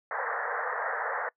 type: band-pass noise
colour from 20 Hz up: white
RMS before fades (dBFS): -32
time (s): 0.11-1.29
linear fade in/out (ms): 2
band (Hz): 450 to 1900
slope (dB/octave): 96
effects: noise-tail reverb RT60 0.1 s tail -23 dB re dry